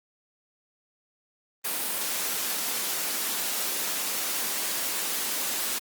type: high-pass noise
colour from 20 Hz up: white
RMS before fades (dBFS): -29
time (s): 1.64-5.79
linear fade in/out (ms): 10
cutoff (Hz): 190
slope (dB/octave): 24
effects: Opus 32 kbps